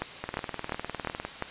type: two click trains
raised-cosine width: 0.5 ms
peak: -14 / -17 dBFS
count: 5 / 21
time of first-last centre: 0.02-1.424 / 0.24-1.25 s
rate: 2.85 / 19.8 Hz
effects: white hiss -42 dBFS RMS until 1.5 s + resampled to 8000 Hz